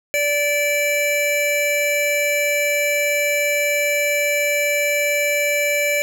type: tone pair together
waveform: square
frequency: 580.8 / 2323 Hz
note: D5 / D7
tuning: -19 / -20 cents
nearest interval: 2 octaves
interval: 2399 cents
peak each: -21 / -20 dBFS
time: 0.14-6.02 s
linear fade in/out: 0 ms
effects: none